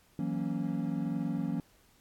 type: chord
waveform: triangle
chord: F# dominant seventh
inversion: third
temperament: equal with one note detuned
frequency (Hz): 163.49 / 185 / 233.1 / 277.2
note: E3 / F#3 / A#3 / C#4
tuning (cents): -14 / 0 / 0 / 0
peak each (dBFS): -34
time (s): 0.19-1.6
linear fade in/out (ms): 2
effects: pink hiss -65 dBFS RMS until 2 s + AAC 64 kbps